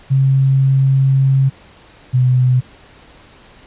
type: tone pair in turn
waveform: sine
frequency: 134.7 / 126.81 Hz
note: C#3 / B2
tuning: -49 / +46 cents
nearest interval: minor second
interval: 105 cents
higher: first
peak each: -9 dBFS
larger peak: neither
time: 0.1-1.5 / 2.13-2.61 s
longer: first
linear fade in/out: 20 ms
effects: pink hiss -44 dBFS RMS until 3.66 s + resampled to 8000 Hz